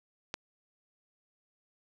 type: click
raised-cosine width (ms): 0.2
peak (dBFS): -17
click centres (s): 0.341
effects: none